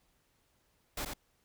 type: noise with echo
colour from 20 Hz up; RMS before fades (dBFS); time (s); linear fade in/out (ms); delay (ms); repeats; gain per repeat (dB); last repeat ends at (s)
pink; -37; 0.97-1.05; 5; 87; 1; -4; 1.137
effects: pink hiss -73 dBFS RMS until 1.44 s